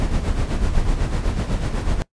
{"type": "noise with tremolo", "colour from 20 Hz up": "brown", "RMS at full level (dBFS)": -18, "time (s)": [0, 2.02], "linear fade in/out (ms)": 0, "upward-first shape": "sine", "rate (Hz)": 8, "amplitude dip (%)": 55, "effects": ["noise-tail reverb RT60 0.1 s tail -21 dB re dry", "resampled to 22050 Hz"]}